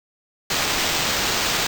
white noise with sample-and-hold, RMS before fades -22 dBFS, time 0.5-1.67 s, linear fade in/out 5 ms, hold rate 11025 Hz, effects none

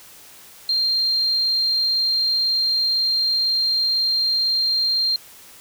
sine tone, 4186 Hz, C8, in tune, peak -17 dBFS, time 0.69-5.16 s, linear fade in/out 2 ms, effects white hiss -45 dBFS RMS until 5.6 s

